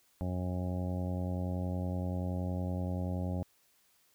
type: harmonic tone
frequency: 90.6 Hz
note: F#2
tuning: 36 cents flat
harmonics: 1 / 2 / 3 / 4 / 5 / 6 / 7 / 8 / 9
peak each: -34 / -37 / -42 / -49 / -53 / -45 / -47 / -54 / -50 dBFS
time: 0.21-3.43 s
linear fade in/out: 0 ms
effects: white hiss -69 dBFS RMS until 4.14 s